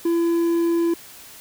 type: tone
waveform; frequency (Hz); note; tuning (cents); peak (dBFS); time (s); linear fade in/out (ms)
triangle; 337.6; E4; +41; -15; 0.05-0.94; 5
effects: white hiss -43 dBFS RMS until 1.4 s